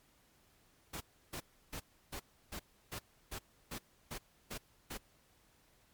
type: noise bursts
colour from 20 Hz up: pink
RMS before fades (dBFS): -43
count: 11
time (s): 0.93-4.977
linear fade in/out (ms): 10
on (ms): 77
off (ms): 320
effects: pink hiss -69 dBFS RMS until 5.93 s + MP3 96 kbps